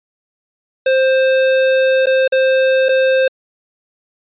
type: tone with dropouts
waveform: square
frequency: 525 Hz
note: C5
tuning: 6 cents sharp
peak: -11 dBFS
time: 0.86-3.28 s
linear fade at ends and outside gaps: 5 ms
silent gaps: 2.059-2.068 / 2.278-2.322 / 2.886-2.89 s
effects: resampled to 8000 Hz